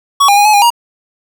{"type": "tone with pitch steps", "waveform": "square", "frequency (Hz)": [1122, 808, 821, 851, 814, 945], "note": ["C#6", "G#5", "G#5", "G#5", "G#5", "A#5"], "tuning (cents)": [21, -48, -20, 42, -35, 23], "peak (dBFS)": -6, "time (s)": [0.2, 0.704], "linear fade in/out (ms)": 10, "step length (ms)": 84, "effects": []}